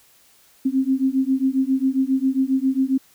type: beating tone pair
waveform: sine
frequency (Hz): 261.6 / 269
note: C4 / C4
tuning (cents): 0 / +48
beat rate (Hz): 7.4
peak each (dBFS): -20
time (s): 0.65-2.98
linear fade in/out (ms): 10
effects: white hiss -55 dBFS RMS until 3.14 s